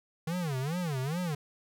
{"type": "tone with vibrato", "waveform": "square", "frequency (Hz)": 153.1, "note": "D#3", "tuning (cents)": -28, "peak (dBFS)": -31, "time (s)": [0.27, 1.35], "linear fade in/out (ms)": 5, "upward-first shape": "sine", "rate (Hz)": 2.4, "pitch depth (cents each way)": 300, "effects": []}